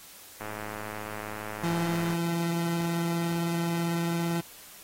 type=click train; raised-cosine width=0.5 ms; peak=-23 dBFS; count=184; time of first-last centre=0.41-2.136 s; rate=106 Hz
type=tone with vibrato; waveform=30% pulse; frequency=169.2 Hz; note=E3; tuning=45 cents sharp; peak=-24 dBFS; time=1.63-4.41 s; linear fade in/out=10 ms; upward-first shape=triangle; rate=18 Hz; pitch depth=10 cents each way
effects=white hiss -49 dBFS RMS until 4.83 s + AAC 48 kbps